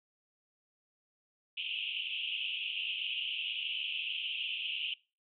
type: band-pass noise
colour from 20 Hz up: pink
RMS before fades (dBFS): -37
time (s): 1.57-4.94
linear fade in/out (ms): 5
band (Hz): 2600 to 3200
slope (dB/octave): 96
effects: noise-tail reverb RT60 0.3 s tail -22 dB re dry